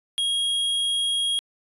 square tone, 3279 Hz, G#7, 23 cents flat, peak -22 dBFS, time 0.18-1.39 s, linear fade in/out 0 ms, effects resampled to 24000 Hz

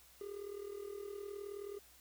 triangle tone with amplitude modulation, 403.9 Hz, G#4, 48 cents flat, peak -38 dBFS, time 0.21-1.79 s, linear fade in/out 2 ms, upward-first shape sine, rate 39.2 Hz, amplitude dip 75%, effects added 61 Hz sine -70 dBFS peak until 2 s + white hiss -63 dBFS RMS until 2 s

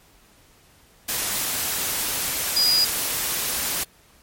sine tone in noise, 4904 Hz, D#8, 26 cents flat, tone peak -16 dBFS, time 2.56-2.85 s, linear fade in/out 10 ms, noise white, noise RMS -25 dBFS, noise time 1.08-3.84 s, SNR +6 dB, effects pink hiss -55 dBFS RMS until 4.22 s + MP3 64 kbps

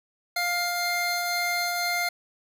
25% pulse tone pair together, 703 / 2107 Hz, F5 / C7, +11 / +12 cents, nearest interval octave + perfect fifth, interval 1901 cents, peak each -24 dBFS, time 0.36-2.09 s, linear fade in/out 5 ms, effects none

